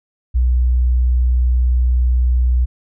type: tone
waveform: sine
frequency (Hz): 61.74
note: B1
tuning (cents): 0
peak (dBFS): -11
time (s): 0.34-2.66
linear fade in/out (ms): 20
effects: none